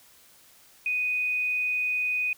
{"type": "tone", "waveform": "sine", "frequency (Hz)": 2489, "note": "D#7", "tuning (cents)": 0, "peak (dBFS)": -24, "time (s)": [0.86, 2.33], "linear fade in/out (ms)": 2, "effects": ["white hiss -56 dBFS RMS until 2.37 s"]}